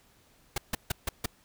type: noise bursts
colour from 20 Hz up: pink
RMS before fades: -29 dBFS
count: 5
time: 0.56-1.26 s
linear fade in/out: 5 ms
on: 20 ms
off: 150 ms
effects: pink hiss -63 dBFS RMS until 1.44 s